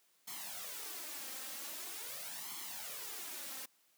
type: noise with flanger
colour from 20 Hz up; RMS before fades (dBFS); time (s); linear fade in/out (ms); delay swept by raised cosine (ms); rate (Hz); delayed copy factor
white; -45; 0.27-3.66; 10; 0.93 to 3.83; 0.44; +0.7
effects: white hiss -72 dBFS RMS until 3.97 s + high-pass 200 Hz 12 dB/octave